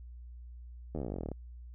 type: slowing click train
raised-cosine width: 2 ms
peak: -24 dBFS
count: 20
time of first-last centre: 0.95-1.316 s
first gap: 12 ms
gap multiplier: 1.05
effects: added 60 Hz sine -45 dBFS peak until 1.74 s